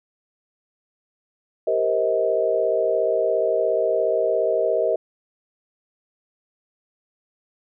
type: chord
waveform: sine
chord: C minor seventh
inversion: second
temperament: equal with one note detuned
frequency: 392 / 466.2 / 523.3 / 635.7 Hz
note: G4 / Bb4 / C5 / Eb5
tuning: 0 / 0 / 0 / +37 cents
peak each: -26 / -23 / -26 / -21 dBFS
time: 1.67-4.96 s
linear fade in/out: 5 ms
effects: none